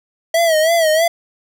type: tone with vibrato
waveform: square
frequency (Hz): 648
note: E5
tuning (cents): -30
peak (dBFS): -12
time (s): 0.34-1.08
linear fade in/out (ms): 5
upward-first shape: sine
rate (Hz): 3.1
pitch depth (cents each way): 86
effects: none